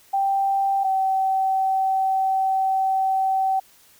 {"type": "tone pair in turn", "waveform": "sine", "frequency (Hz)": [784, 767], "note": ["G5", "G5"], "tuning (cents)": [0, -38], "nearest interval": "unison", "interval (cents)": 38, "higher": "first", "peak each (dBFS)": -18, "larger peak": "neither", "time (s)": [[0.13, 0.84], [0.84, 3.6]], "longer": "second", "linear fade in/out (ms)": 10, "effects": ["white hiss -54 dBFS RMS until 3.99 s"]}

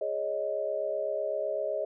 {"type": "chord", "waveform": "sine", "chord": "Ab suspended fourth", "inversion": "none", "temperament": "equal", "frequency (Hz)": [415.3, 554.4, 622.3], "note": ["Ab4", "Db5", "Eb5"], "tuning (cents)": [0, 0, 0], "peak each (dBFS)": [-36, -33, -31], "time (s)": [0.01, 1.85], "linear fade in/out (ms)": 5, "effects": []}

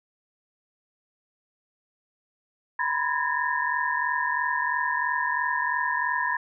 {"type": "tone cluster", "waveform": "sine", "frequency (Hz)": [968, 1011, 1666, 1814], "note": ["B5", "B5", "G#6", "A#6"], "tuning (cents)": [-35, 40, 5, -48], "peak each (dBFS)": -29, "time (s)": [2.79, 6.37], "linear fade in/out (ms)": 5, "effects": []}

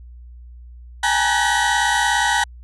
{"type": "tone cluster", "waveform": "35% pulse", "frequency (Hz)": [807, 864, 944, 1499, 1918], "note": ["G#5", "A5", "A#5", "F#6", "A#6"], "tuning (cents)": [-50, -32, 22, 22, 49], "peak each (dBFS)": -21, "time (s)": [1.03, 2.44], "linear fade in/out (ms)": 5, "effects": ["added 60 Hz sine -37 dBFS peak until 2.63 s", "resampled to 24000 Hz"]}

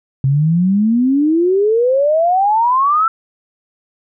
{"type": "exponential sweep", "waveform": "sine", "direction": "up", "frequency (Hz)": [131.4, 1349], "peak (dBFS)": -10, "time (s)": [0.24, 3.08], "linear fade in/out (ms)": 2, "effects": []}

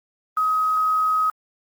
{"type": "tone with quantisation", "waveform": "sine", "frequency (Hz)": 1265, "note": "D#6", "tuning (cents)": 28, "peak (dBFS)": -17, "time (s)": [0.37, 1.3], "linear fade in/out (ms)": 2, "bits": 7, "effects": ["Opus 24 kbps"]}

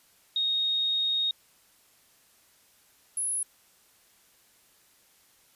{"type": "tone pair in turn", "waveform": "sine", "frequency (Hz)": [3729, 10547], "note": ["A#7", "E9"], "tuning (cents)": [0, 0], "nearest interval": "octave + tritone", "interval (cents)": 1800, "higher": "second", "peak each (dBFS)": [-24, -27], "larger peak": "first", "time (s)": [[0.36, 1.31], [3.17, 3.43]], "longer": "first", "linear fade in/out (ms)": 2, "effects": ["white hiss -62 dBFS RMS until 5.55 s", "resampled to 32000 Hz"]}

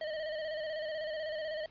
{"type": "tone with vibrato", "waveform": "square", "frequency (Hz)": 622.3, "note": "D#5", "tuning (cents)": 0, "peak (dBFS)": -36, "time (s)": [0.01, 1.66], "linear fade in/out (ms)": 2, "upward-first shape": "square", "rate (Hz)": 16, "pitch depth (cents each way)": 45, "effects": ["pink hiss -62 dBFS RMS until 1.7 s", "resampled to 11025 Hz"]}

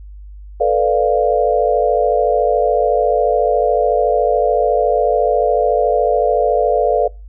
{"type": "chord", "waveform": "sine", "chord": "B half-diminished seventh", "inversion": "third", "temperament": "equal", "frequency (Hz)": [440, 493.9, 587.3, 698.5], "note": ["A4", "B4", "D5", "F5"], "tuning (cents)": [0, 0, 0, 0], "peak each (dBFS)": -17, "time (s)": [0.6, 7.08], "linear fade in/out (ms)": 10, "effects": ["noise-tail reverb RT60 0.3 s tail -25 dB re dry", "added 50 Hz sine -32 dBFS peak until 7.28 s"]}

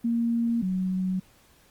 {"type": "tone pair in turn", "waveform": "sine", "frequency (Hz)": [233.1, 186.08], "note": ["A#3", "F#3"], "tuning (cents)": [0, 10], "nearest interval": "major third", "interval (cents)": 390, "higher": "first", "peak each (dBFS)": [-22, -24], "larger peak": "first", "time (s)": [[0.04, 0.62], [0.62, 1.2]], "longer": "neither", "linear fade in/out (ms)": 10, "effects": ["pink hiss -59 dBFS RMS until 1.7 s", "Opus 32 kbps"]}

